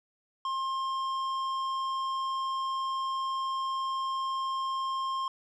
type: tone with tanh clipping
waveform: triangle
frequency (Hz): 1063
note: C6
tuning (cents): +27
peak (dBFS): -31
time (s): 0.45-5.28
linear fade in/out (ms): 2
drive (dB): 14
effects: none